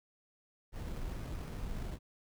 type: noise with sample-and-hold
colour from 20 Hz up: brown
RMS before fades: -40 dBFS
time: 0.72-1.99 s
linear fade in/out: 50 ms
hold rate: 3675 Hz
effects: none